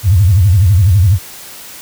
sine tone with vibrato, 95 Hz, F#2, 46 cents sharp, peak -5 dBFS, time 0.03-1.19 s, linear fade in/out 50 ms, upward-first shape sine, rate 12 Hz, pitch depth 230 cents each way, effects white hiss -32 dBFS RMS until 1.81 s

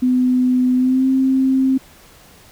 sine tone with pitch glide, 252.5 to 264.1 Hz, B3 to C4, +39 to +16 cents, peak -12 dBFS, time 0.02-1.78 s, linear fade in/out 10 ms, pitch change +77 cents, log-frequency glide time 0.75-1.08 s, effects pink hiss -46 dBFS RMS until 2.51 s

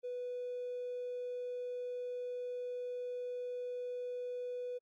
triangle tone with hard clipping, 493.9 Hz, B4, in tune, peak -38 dBFS, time 0.03-4.79 s, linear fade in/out 20 ms, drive 3 dB, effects AAC 64 kbps

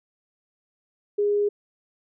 sine tone, 411.2 Hz, G#4, 17 cents flat, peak -19 dBFS, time 1.18-1.49 s, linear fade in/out 10 ms, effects none

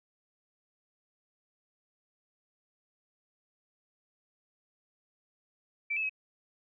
sine tone with pitch steps, 2327 / 2609 / 2551 Hz, D7 / E7 / D#7, -17 / -18 / +43 cents, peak -29 dBFS, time 5.9-6.095 s, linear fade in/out 10 ms, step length 65 ms, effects none

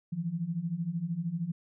sine beating tone pair, 160.6 / 173.6 Hz, E3 / F3, -45 / -10 cents, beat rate 13 Hz, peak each -35 / -32 dBFS, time 0.12-1.52 s, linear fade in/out 10 ms, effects none

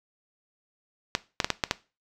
clicks, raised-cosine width 0.2 ms, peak -5 dBFS, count 6, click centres 1.151 / 1.402 / 1.445 / 1.503 / 1.638 / 1.711 s, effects noise-tail reverb RT60 0.3 s tail -18 dB re dry

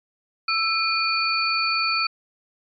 sine tone cluster, 1326 / 2439 / 4488 Hz, E6 / D#7 / C#8, +10 / -35 / +21 cents, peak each -24 dBFS, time 0.48-2.07 s, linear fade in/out 5 ms, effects MP3 96 kbps

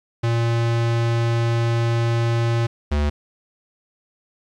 square tone pair in turn, 116.54 / 73.42 Hz, A#2 / D2, 0 / 0 cents, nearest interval minor sixth, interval 800 cents, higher first, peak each -18 dBFS, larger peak neither, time 0.23-2.67 / 2.91-3.1 s, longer first, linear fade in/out 10 ms, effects low-pass 5000 Hz 12 dB/octave + 9-bit

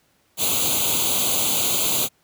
white noise with comb filter, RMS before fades -21 dBFS, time 0.37-2.09 s, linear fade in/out 50 ms, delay 0.28 ms, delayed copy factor +1, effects pink hiss -63 dBFS RMS until 2.23 s + high-pass 80 Hz 12 dB/octave

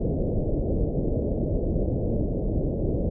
pink low-pass noise, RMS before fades -25 dBFS, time 0-3.1 s, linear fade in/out 10 ms, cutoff 600 Hz, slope 48 dB/octave, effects none

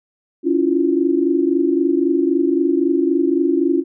sine tone cluster, 280.1 / 330 / 353.8 Hz, C#4 / E4 / F4, +18 / +2 / +23 cents, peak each -18 dBFS, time 0.43-3.84 s, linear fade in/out 50 ms, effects none

